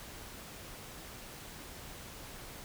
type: silence
effects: pink hiss -48 dBFS RMS until 2.64 s